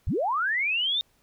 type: linear sweep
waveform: sine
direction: up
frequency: 38.84 to 3700 Hz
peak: -23 dBFS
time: 0.07-1.01 s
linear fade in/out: 0 ms
effects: pink hiss -66 dBFS RMS until 1.22 s